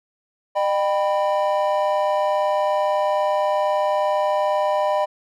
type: chord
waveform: triangle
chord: Eb augmented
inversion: none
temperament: equal with one note detuned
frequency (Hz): 606.3 / 784 / 987.8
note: Eb5 / G5 / B5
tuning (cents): -45 / 0 / 0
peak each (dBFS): -18 / -22 / -22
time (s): 0.55-5.06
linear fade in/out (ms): 20
effects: none